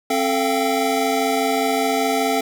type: tone cluster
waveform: square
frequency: 268 / 440.2 / 685 / 779 Hz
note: C4 / A4 / F5 / G5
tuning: +42 / +1 / -34 / -11 cents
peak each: -24 dBFS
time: 0.1-2.41 s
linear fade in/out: 5 ms
effects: 9-bit